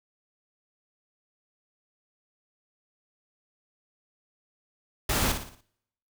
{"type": "noise with echo", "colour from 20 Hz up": "pink", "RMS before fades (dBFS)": -26, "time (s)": [5.09, 5.32], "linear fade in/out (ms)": 5, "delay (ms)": 58, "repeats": 5, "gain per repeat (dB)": -7, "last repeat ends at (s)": 5.61, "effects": ["noise-tail reverb RT60 0.8 s tail -26 dB re dry"]}